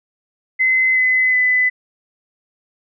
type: tone with pitch steps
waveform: sine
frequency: 2047 / 2026 / 2005 Hz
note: C7 / B6 / B6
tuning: -38 / +44 / +26 cents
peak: -12 dBFS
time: 0.59-1.7 s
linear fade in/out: 20 ms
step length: 370 ms
effects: none